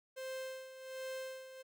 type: tone with tremolo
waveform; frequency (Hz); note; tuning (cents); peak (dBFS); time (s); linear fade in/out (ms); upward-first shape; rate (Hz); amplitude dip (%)
45% pulse; 523.3; C5; 0; -40; 0.16-1.63; 20; sine; 1.3; 70
effects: none